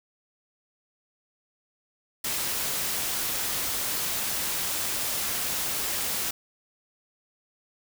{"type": "noise", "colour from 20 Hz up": "white", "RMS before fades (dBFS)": -29, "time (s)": [2.24, 6.31], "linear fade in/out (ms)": 5, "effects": []}